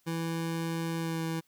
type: tone with pitch glide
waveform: 25% pulse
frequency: 165.2 to 163.21 Hz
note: E3 to E3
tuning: +4 to -17 cents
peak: -27 dBFS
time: 0.06-1.41 s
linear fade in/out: 20 ms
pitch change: -21 cents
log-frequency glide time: 0.98-1.2 s
effects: white hiss -70 dBFS RMS until 1.47 s